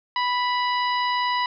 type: harmonic tone with a mistuned harmonic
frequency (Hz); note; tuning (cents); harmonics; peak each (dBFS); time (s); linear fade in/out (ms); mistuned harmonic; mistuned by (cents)
987.8; B5; 0; 1 / 2 / 3 / 4 / 5; -22 / -28 / -32 / -34 / -36; 0.16-1.46; 2; 3; -16
effects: none